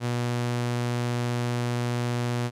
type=tone; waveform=sawtooth; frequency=121 Hz; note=B2; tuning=35 cents flat; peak=-21 dBFS; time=0-2.51 s; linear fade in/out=50 ms; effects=low-pass 10000 Hz 12 dB/octave